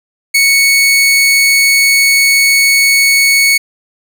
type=tone; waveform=sawtooth; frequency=2217 Hz; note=C#7; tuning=in tune; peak=-3 dBFS; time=0.34-3.58 s; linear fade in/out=10 ms; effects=none